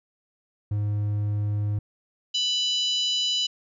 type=tone; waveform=triangle; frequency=103.83 Hz; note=G#2; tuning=in tune; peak=-21 dBFS; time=0.71-1.79 s; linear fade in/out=5 ms
type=harmonic tone; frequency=992 Hz; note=B5; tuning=7 cents sharp; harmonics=3 / 4 / 5 / 6 / 7; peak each=-24 / -28 / -34 / -40 / -37 dBFS; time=2.34-3.47 s; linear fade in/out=10 ms
effects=none